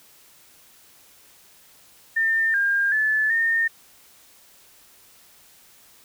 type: tone with pitch steps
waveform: sine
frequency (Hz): 1803 / 1608 / 1736 / 1826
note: A6 / G6 / A6 / A#6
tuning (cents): +42 / +44 / -24 / -36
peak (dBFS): -18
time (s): 2.16-3.68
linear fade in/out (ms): 10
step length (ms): 380
effects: white hiss -53 dBFS RMS until 6.04 s